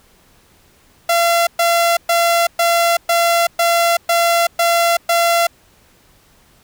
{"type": "tone bursts", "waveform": "sawtooth", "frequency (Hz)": 682, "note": "F5", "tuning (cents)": -41, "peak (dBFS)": -8, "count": 9, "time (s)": [1.09, 5.47], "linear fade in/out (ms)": 5, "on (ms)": 380, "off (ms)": 120, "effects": ["pink hiss -52 dBFS RMS until 6.63 s"]}